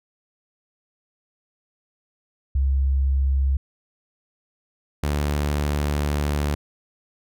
sine / sawtooth tone pair in turn, 67.6 / 73.21 Hz, C#2 / D2, -43 / -5 cents, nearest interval minor second, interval 138 cents, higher second, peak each -17 dBFS, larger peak neither, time 2.55-3.57 / 5.03-6.55 s, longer second, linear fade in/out 5 ms, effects none

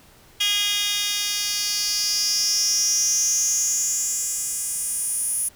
10% pulse tone with high-pass filter sweep, 410 Hz, G#4, 22 cents flat, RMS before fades -23 dBFS, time 0.4-5.49 s, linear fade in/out 10 ms, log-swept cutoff 3300 to 10000 Hz, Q 6.3, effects pink hiss -52 dBFS RMS until 5.55 s

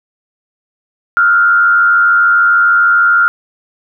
sine tone with frequency modulation, 1400 Hz, F6, 4 cents sharp, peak -6 dBFS, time 1.17-3.28 s, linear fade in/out 0 ms, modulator 86.6 Hz, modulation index 0.64, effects none

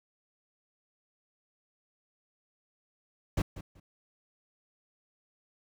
brown noise with echo, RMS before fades -28 dBFS, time 3.37-3.42 s, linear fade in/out 5 ms, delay 190 ms, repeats 2, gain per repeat -14 dB, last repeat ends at 3.8 s, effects none

